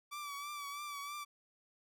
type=tone with vibrato; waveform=sawtooth; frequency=1156 Hz; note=D6; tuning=28 cents flat; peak=-38 dBFS; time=0.11-1.25 s; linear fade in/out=20 ms; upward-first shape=triangle; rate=3.1 Hz; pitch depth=52 cents each way; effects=none